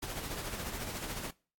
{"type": "noise with tremolo", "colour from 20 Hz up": "pink", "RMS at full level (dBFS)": -38, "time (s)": [0.02, 1.31], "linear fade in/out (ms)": 10, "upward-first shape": "sine", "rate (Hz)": 14, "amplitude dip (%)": 45, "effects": ["noise-tail reverb RT60 0.4 s tail -24 dB re dry", "AAC 64 kbps"]}